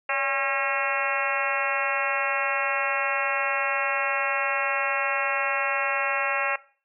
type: harmonic tone with a mistuned harmonic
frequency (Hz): 271.5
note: C#4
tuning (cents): -36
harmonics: 2 / 3 / 4 / 5 / 6 / 7 / 8 / 9 / 10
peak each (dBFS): -32 / -32 / -32 / -32 / -32 / -32 / -32 / -32 / -32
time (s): 0.09-6.56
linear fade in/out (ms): 5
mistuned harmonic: 2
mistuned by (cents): +75
effects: noise-tail reverb RT60 0.4 s tail -18 dB re dry